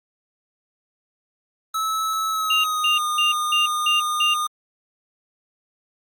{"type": "tone with pitch glide", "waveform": "square", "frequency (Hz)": [1300, 1220], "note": ["E6", "D#6"], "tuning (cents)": [-24, -34], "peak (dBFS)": -22, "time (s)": [1.74, 4.47], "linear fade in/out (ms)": 5, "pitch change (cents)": -110, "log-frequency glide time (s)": [2.3, 3.01]}
{"type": "tone bursts", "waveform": "sine", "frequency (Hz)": 2794, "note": "F7", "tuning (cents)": 0, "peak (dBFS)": -17, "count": 6, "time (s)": [2.5, 4.34], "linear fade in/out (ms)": 5, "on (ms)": 140, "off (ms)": 200}
{"effects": ["Opus 24 kbps"]}